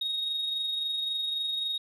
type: tone with amplitude modulation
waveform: sine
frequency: 3749 Hz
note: A#7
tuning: 9 cents sharp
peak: -25 dBFS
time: 0.01-1.78 s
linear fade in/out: 5 ms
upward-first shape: sine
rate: 23.7 Hz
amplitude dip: 40%
effects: tanh soft clip ceiling -25 dBFS